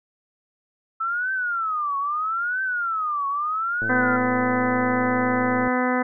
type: tone with vibrato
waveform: sine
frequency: 1311 Hz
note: E6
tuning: 10 cents flat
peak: -22 dBFS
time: 1-4.17 s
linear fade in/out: 10 ms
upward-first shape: triangle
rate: 0.77 Hz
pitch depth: 300 cents each way
type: click train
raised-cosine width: 2 ms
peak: -21 dBFS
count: 209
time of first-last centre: 3.82-5.677 s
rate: 112 Hz
type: harmonic tone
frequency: 251.5 Hz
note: B3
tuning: 32 cents sharp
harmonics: 1 / 2 / 3 / 4 / 5 / 6 / 7 / 8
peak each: -23 / -26 / -28 / -29 / -30 / -31 / -31 / -32 dBFS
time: 3.89-6.03 s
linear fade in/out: 10 ms
effects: none